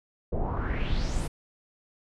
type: noise with low-pass filter sweep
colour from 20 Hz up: brown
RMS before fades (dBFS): -28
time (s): 0.32-1.28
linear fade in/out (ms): 10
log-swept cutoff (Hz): 540 to 11000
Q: 3.7
effects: none